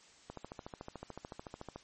click train, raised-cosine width 1 ms, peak -29 dBFS, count 21, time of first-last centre 0.3-1.76 s, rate 13.7 Hz, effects white hiss -61 dBFS RMS until 1.83 s + MP3 32 kbps

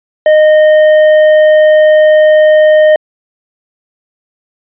triangle tone with tanh clipping, 616 Hz, D#5, 17 cents flat, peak -4 dBFS, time 0.26-2.96 s, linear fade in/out 2 ms, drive 12 dB, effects resampled to 8000 Hz

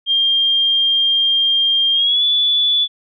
sine tone with pitch glide, 3202 to 3452 Hz, G7 to A7, +36 to -34 cents, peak -12 dBFS, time 0.06-2.88 s, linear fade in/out 50 ms, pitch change +130 cents, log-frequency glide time 1.93-2.24 s, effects none

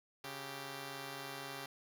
5% pulse tone pair together, 138.59 / 392 Hz, C#3 / G4, 0 / 0 cents, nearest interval octave + tritone, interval 1800 cents, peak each -35 / -35 dBFS, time 0.24-1.66 s, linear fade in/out 2 ms, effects none

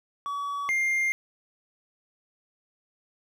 triangle tone pair in turn, 1136 / 2110 Hz, C#6 / C7, +42 / +14 cents, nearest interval major seventh, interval 1072 cents, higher second, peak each -27 / -21 dBFS, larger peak second, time 0.26-0.69 / 0.69-1.12 s, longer neither, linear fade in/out 0 ms, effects none

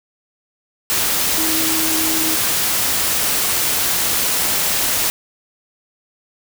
sine tone in noise, 319.3 Hz, D#4, 45 cents sharp, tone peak -23 dBFS, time 1.38-2.35 s, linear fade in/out 0 ms, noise white, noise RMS -18 dBFS, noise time 0.9-5.1 s, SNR -8 dB, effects none

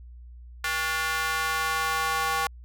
square tone with high-pass filter sweep, 159.8 Hz, D#3, 47 cents sharp, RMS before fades -27 dBFS, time 0.64-2.47 s, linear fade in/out 2 ms, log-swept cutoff 1500 to 990 Hz, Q 2.1, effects added 60 Hz sine -42 dBFS peak until 2.64 s

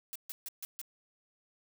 blue noise bursts, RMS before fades -41 dBFS, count 5, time 0.13-0.815 s, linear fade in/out 0 ms, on 25 ms, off 140 ms, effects none

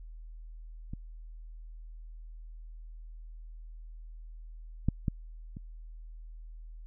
clicks, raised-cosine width 5 ms, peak -26 / -13 / -16 / -28 dBFS, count 4, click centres 0.935 / 4.886 / 5.082 / 5.569 s, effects added 40 Hz sine -43 dBFS peak until 6.86 s

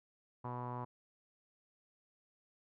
sawtooth tone with low-pass filter, 123 Hz, B2, 7 cents flat, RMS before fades -42 dBFS, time 0.44-0.85 s, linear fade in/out 10 ms, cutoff 990 Hz, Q 6.3, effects none

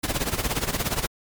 pink noise with tremolo, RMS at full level -23 dBFS, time 0.03-1.07 s, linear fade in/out 10 ms, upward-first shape sine, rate 17 Hz, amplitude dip 80%, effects MP3 96 kbps

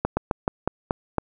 slowing click train, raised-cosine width 1 ms, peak -7 dBFS, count 7, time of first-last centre 0.05-1.183 s, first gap 120 ms, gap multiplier 1.18, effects none

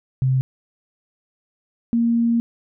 sine tone pair in turn, 130.81 / 233.1 Hz, C3 / A#3, 0 / 0 cents, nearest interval minor seventh, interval 1000 cents, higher second, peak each -15 dBFS, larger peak neither, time 0.22-0.41 / 1.93-2.4 s, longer second, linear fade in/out 0 ms, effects none

